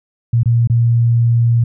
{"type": "tone with dropouts", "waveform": "sine", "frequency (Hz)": 117.5, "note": "A#2", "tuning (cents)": 14, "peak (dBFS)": -9, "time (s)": [0.33, 1.64], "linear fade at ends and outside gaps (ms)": 5, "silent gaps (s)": [[0.433, 0.457], [0.674, 0.698]], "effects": []}